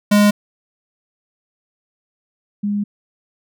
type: tone pair in turn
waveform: square / sine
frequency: 206.6 / 204.9 Hz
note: G#3 / G#3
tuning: -9 / -23 cents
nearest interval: unison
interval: 14 cents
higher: first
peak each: -10 / -17 dBFS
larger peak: first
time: 0.11-0.31 / 2.63-2.84 s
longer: second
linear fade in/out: 10 ms
effects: none